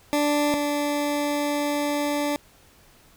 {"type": "tone pair in turn", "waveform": "20% pulse", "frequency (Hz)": [293.3, 291.4], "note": ["D4", "D4"], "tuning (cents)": [-2, -13], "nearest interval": "unison", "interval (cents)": 11, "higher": "first", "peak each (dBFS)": [-15, -18], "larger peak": "first", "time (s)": [[0.13, 0.54], [0.54, 2.36]], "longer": "second", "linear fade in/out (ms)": 0, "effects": ["pink hiss -55 dBFS RMS until 3.16 s"]}